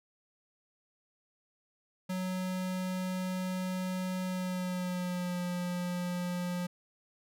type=tone with pitch glide; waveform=square; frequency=184.8 to 177.78 Hz; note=F#3 to F3; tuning=-2 to +31 cents; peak=-33 dBFS; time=2.09-6.67 s; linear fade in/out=10 ms; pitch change=-67 cents; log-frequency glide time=4.24-5.42 s; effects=none